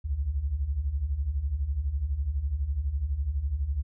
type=beating tone pair; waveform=sine; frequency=61.74 / 73.74 Hz; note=B1 / D2; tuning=0 / +8 cents; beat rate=12 Hz; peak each=-32 / -27 dBFS; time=0.04-3.83 s; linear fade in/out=20 ms; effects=none